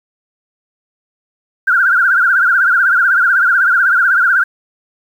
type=tone with vibrato; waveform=sine; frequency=1480 Hz; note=F#6; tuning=in tune; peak=-8 dBFS; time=1.67-4.44 s; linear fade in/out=10 ms; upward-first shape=triangle; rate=16 Hz; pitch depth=160 cents each way; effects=7-bit